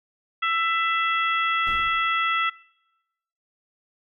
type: harmonic tone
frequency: 665 Hz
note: E5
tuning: 15 cents sharp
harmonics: 2 / 3 / 4 / 5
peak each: -23 / -27 / -29 / -31 dBFS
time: 0.42-2.5 s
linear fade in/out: 10 ms
type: noise with exponential decay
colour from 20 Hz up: brown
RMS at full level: -33 dBFS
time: 1.67-2.32 s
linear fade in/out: 0 ms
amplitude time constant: 140 ms
effects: noise-tail reverb RT60 1.0 s tail -23 dB re dry